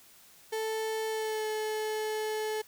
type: tone with pitch glide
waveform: 35% pulse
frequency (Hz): 440 to 431.7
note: A4 to A4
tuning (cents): 0 to -33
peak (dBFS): -29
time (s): 0.52-2.62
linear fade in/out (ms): 10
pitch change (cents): -33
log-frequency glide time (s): 1.09-1.47
effects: white hiss -57 dBFS RMS until 2.67 s